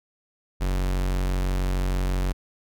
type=tone; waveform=45% pulse; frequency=46.25 Hz; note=F#1; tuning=in tune; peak=-22 dBFS; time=0.6-2.33 s; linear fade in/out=20 ms; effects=none